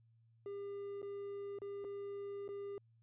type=tone with dropouts; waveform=triangle; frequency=401.4 Hz; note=G4; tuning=41 cents sharp; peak=-40 dBFS; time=0.46-2.78 s; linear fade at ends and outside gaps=1 ms; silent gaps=1.018-1.028 / 1.587-1.618 / 1.843-1.847 / 2.479-2.489 s; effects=added 114 Hz sine -66 dBFS peak until 3.02 s + resampled to 8000 Hz